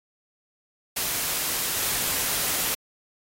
white noise, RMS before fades -26 dBFS, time 0.96-2.75 s, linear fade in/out 10 ms, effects AAC 48 kbps

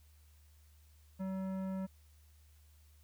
sine tone with tanh clipping, 190 Hz, F#3, 46 cents sharp, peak -38 dBFS, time 1.19-1.87 s, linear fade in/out 20 ms, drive 14 dB, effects added 75 Hz sine -60 dBFS peak until 3.03 s + white hiss -71 dBFS RMS until 3.03 s

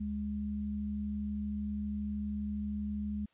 sine tone pair together, 73.42 / 207.7 Hz, D2 / G#3, 0 / 0 cents, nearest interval octave + tritone, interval 1800 cents, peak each -40 / -34 dBFS, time 0-3.26 s, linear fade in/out 10 ms, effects white hiss -71 dBFS RMS until 3.33 s + resampled to 8000 Hz

